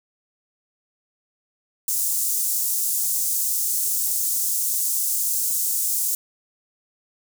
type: high-pass noise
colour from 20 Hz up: pink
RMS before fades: -23 dBFS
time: 1.88-6.15 s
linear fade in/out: 2 ms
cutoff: 7100 Hz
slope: 24 dB/octave
effects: none